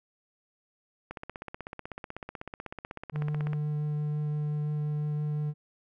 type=click train; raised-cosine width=0.5 ms; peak=-23 dBFS; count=40; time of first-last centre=1.11-3.532 s; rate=16.1 Hz
type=tone with vibrato; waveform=triangle; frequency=149.7 Hz; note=D3; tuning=33 cents sharp; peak=-26 dBFS; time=3.12-5.54 s; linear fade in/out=50 ms; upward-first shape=triangle; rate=5.8 Hz; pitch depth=8 cents each way
effects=none